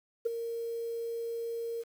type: tone with ADSR envelope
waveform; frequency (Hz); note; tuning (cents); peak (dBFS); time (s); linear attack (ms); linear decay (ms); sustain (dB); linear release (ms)
sine; 463.4; A#4; -10; -23; 0.25-1.84; 13; 14; -10; 34
effects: tanh soft clip ceiling -20 dBFS + 9-bit